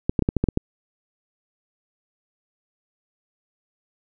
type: clicks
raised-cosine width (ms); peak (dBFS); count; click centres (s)
3; -6; 8; 0.095 / 0.192 / 0.223 / 0.289 / 0.367 / 0.44 / 0.487 / 0.574
effects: none